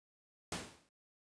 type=noise with exponential decay; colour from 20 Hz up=pink; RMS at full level=-36 dBFS; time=0.52-0.89 s; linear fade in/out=2 ms; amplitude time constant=79 ms; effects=high-pass 100 Hz 12 dB/octave + resampled to 22050 Hz